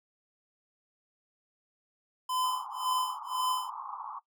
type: tone with tremolo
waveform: square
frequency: 1018 Hz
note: C6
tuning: 48 cents flat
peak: -28 dBFS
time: 2.29-3.7 s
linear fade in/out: 5 ms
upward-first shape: sine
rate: 1.9 Hz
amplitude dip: 100%
type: band-pass noise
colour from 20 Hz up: white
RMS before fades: -41 dBFS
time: 2.43-4.2 s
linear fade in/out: 20 ms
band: 820 to 1200 Hz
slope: 96 dB/octave
effects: noise-tail reverb RT60 0.1 s tail -19 dB re dry